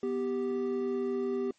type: tone pair together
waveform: triangle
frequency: 246.9 / 392 Hz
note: B3 / G4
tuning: 0 / 0 cents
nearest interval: minor sixth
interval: 800 cents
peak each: -32 / -28 dBFS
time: 0.03-1.51 s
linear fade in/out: 2 ms
effects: white hiss -67 dBFS RMS until 1.58 s + MP3 32 kbps